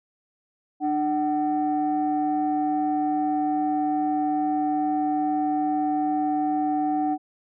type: tone pair together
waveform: sine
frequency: 299.6 / 753 Hz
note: D4 / F#5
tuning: +35 / +30 cents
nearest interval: octave + major third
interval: 1595 cents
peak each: -23 dBFS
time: 0.8-7.18 s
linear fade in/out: 50 ms
effects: tanh soft clip ceiling -15 dBFS